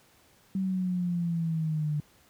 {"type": "linear sweep", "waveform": "sine", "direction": "down", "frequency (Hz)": [192.4, 147.5], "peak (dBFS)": -26, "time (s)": [0.55, 2], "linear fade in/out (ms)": 2, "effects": ["pink hiss -61 dBFS RMS until 2.29 s", "high-pass 60 Hz 12 dB/octave"]}